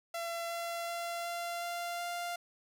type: tone with pitch steps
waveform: sawtooth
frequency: 677 / 680.9 / 684.9 / 688.8 / 692.8 / 696.8 Hz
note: E5 / F5 / F5 / F5 / F5 / F5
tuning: +46 / -44 / -34 / -24 / -14 / -4 cents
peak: -32 dBFS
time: 0.14-2.36 s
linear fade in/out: 5 ms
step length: 370 ms
effects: 11-bit